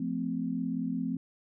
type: chord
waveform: sine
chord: F major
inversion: none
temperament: equal with one note detuned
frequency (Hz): 174.61 / 220 / 257.6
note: F3 / A3 / C4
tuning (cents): 0 / 0 / -27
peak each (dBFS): -35 / -35 / -32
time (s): 0-1.17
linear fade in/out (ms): 5
effects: none